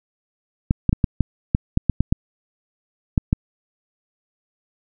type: clicks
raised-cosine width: 5 ms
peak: -3 dBFS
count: 12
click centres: 0.709 / 0.893 / 0.929 / 1.042 / 1.207 / 1.549 / 1.774 / 1.897 / 2.006 / 2.125 / 3.178 / 3.329 s
effects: none